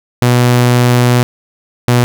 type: tone pair in turn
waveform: sawtooth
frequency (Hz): 122.6 / 122.04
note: B2 / B2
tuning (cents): -12 / -20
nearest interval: unison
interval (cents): 8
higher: first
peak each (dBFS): -3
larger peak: neither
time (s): 0.22-1.23 / 1.88-2.04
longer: first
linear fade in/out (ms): 0
effects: none